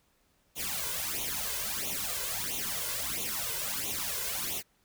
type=noise with flanger; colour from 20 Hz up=white; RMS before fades=-34 dBFS; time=0.55-4.63 s; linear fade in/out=50 ms; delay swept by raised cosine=0.3 to 2 ms; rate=1.5 Hz; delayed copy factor=+0.8; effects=pink hiss -70 dBFS RMS until 4.84 s